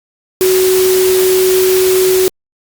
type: tone in noise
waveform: sine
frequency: 372.8 Hz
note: F#4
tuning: 13 cents sharp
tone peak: -8 dBFS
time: 0.41-2.28 s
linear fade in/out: 0 ms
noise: white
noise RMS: -18 dBFS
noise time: 0.41-2.28 s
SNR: +7 dB
effects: Opus 48 kbps